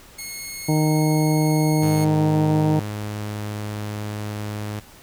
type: tone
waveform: 10% pulse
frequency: 2173 Hz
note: C#7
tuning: 35 cents flat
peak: -22 dBFS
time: 0.18-2.05 s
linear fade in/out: 10 ms
type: harmonic tone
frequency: 154.4 Hz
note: D#3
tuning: 13 cents flat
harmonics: 1 / 2 / 3 / 4 / 5 / 6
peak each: -18 / -21 / -28 / -30 / -31 / -32 dBFS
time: 0.68-2.8 s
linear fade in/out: 10 ms
type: tone with pitch glide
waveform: sawtooth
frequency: 103.83 to 105.04 Hz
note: G#2 to G#2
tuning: 0 to +20 cents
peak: -23 dBFS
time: 1.82-4.8 s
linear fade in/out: 10 ms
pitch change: +20 cents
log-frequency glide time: 1.92-2.05 s
effects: pink hiss -47 dBFS RMS until 5.02 s